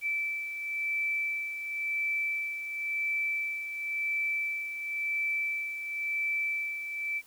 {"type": "beating tone pair", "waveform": "sine", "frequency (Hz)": [2322, 2322.95], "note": ["D7", "D7"], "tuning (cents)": [-20, -20], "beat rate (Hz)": 0.95, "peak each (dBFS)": [-30, -38], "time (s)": [0.01, 7.22], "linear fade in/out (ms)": 50, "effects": ["white hiss -58 dBFS RMS until 7.26 s"]}